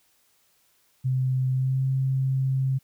sine tone with pitch glide, 129.7 to 132.89 Hz, C3 to C3, -15 to +27 cents, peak -21 dBFS, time 1.04-2.79 s, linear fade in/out 20 ms, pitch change +42 cents, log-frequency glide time 1.52-1.84 s, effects white hiss -65 dBFS RMS until 2.83 s

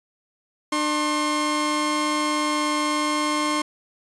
sawtooth tone pair together, 299.9 / 1068 Hz, D4 / C6, +36 / +35 cents, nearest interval octave + minor seventh, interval 2199 cents, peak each -20 dBFS, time 0.72-3.62 s, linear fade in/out 5 ms, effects resampled to 24000 Hz

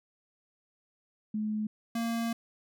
sine / square tone pair in turn, 213.9 / 230.8 Hz, A3 / A#3, -49 / -17 cents, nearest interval minor second, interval 132 cents, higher second, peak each -29 / -30 dBFS, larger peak first, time 1.34-1.67 / 1.95-2.33 s, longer second, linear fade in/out 5 ms, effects none

